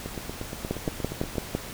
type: two click trains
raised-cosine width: 2 ms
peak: -12 / -20 dBFS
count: 6 / 12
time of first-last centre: 0.71-1.55 / 0.06-1.356 s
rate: 5.95 / 8.49 Hz
effects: pink hiss -39 dBFS RMS until 1.73 s